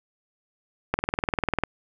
click train, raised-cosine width 0.5 ms, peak -7 dBFS, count 15, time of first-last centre 0.94-1.637 s, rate 20.1 Hz, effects none

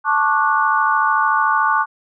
sine chord, D major seventh, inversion second, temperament just, 881 / 1101.2 / 1174.7 / 1468.3 Hz, A5 / C#6 / D6 / F#6, +2 / -12 / 0 / -14 cents, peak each -19 dBFS, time 0.04-1.86 s, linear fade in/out 50 ms, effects none

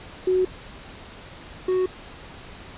sine / triangle tone pair in turn, 370 / 370 Hz, F#4 / F#4, 0 / 0 cents, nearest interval unison, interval 0 cents, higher neither, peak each -17 dBFS, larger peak neither, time 0.27-0.45 / 1.68-1.86 s, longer neither, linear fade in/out 5 ms, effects pink hiss -42 dBFS RMS until 2.77 s + resampled to 8000 Hz

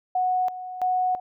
sine tone with tremolo, 736 Hz, F#5, 9 cents flat, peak -20 dBFS, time 0.15-1.2 s, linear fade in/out 5 ms, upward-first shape square, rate 1.5 Hz, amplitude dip 75%, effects none

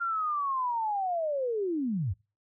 sine linear sweep, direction down, 1399 to 78.3 Hz, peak -27 dBFS, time 0-2.14 s, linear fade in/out 20 ms, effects noise-tail reverb RT60 0.3 s tail -25 dB re dry

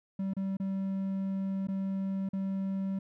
triangle tone with dropouts, 193.2 Hz, G3, 25 cents flat, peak -28 dBFS, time 0.19-2.99 s, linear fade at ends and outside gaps 5 ms, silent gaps 0.336-0.366 / 0.57-0.599 / 1.672-1.684 / 2.29-2.332 s, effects none

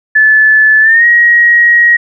sine tone with pitch glide, 1736 to 1893.1 Hz, A6 to A#6, -24 to +26 cents, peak -3 dBFS, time 0.15-1.97 s, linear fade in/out 10 ms, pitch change +150 cents, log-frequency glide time 0.81-1.06 s, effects none

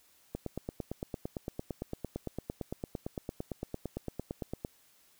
click train, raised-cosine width 2 ms, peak -22 dBFS, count 39, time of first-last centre 0.35-4.649 s, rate 8.84 Hz, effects white hiss -65 dBFS RMS until 5.19 s

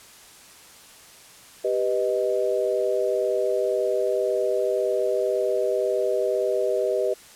sine chord, G augmented, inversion none, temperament equal, 392 / 493.9 / 622.3 Hz, G4 / B4 / D#5, 0 / 0 / 0 cents, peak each -25 dBFS, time 1.64-7.14 s, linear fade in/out 10 ms, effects white hiss -48 dBFS RMS until 7.35 s + low-pass 11000 Hz 12 dB/octave

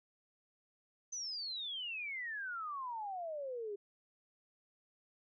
sine exponential sweep, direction down, 6200 to 394.9 Hz, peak -39 dBFS, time 1.12-3.76 s, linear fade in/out 10 ms, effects none

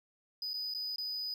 triangle tone with dropouts, 4978 Hz, D#8, in tune, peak -34 dBFS, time 0.42-1.34 s, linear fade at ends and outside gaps 2 ms, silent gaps 0.534-0.54 / 0.739-0.747 / 0.96-0.982 s, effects none

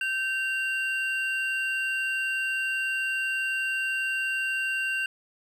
triangle tone pair together, 1552.4 / 2766 Hz, G6 / F7, -17 / -17 cents, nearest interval minor seventh, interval 1000 cents, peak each -27 dBFS, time 0.01-5.06 s, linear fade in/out 2 ms, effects none

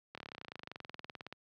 slowing click train, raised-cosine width 0.3 ms, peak -28 dBFS, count 30, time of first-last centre 0.15-1.326 s, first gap 26 ms, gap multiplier 1.03, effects high-pass 100 Hz 12 dB/octave

